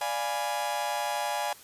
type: chord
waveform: 40% pulse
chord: D diminished seventh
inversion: none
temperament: equal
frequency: 587.3 / 698.5 / 830.6 / 987.8 Hz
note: D5 / F5 / Ab5 / Cb6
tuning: 0 / 0 / 0 / 0 cents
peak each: -35 / -35 / -30 / -36 dBFS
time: 0.01-1.53 s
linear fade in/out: 2 ms
effects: white hiss -51 dBFS RMS until 1.63 s + resampled to 32000 Hz